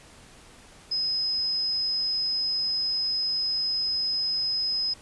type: tone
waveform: sine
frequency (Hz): 5070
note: D#8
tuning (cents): +32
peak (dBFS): -24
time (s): 0.91-4.94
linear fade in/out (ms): 10
effects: pink hiss -51 dBFS RMS until 5.01 s + resampled to 24000 Hz